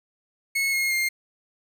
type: tone with pitch steps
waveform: 40% pulse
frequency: 2187 / 2152 / 2117 Hz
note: C#7 / C7 / C7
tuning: -24 / +48 / +20 cents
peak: -21 dBFS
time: 0.55-1.09 s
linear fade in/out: 10 ms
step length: 180 ms
effects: none